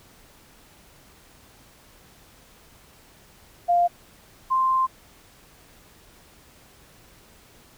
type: tone pair in turn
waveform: sine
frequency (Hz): 698.5 / 1046.6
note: F5 / C6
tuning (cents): 0 / 0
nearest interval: perfect fifth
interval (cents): 700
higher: second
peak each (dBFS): -16 / -18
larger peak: first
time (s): 3.68-3.88 / 4.5-4.87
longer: second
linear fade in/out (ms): 20
effects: pink hiss -53 dBFS RMS until 7.77 s